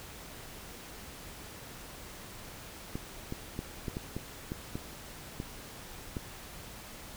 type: clicks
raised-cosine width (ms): 3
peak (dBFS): -22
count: 10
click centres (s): 2.955 / 3.324 / 3.591 / 3.882 / 3.969 / 4.166 / 4.519 / 4.755 / 5.401 / 6.168
effects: pink hiss -47 dBFS RMS until 7.16 s